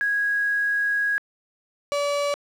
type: tone pair in turn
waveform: sine / 35% pulse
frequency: 1653 / 574.4 Hz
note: G#6 / D5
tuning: -9 / -39 cents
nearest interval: octave + tritone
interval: 1830 cents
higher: first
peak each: -20 dBFS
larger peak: neither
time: 0.01-1.18 / 1.92-2.34 s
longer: first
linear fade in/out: 0 ms
effects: low-pass 8000 Hz 12 dB/octave + 8-bit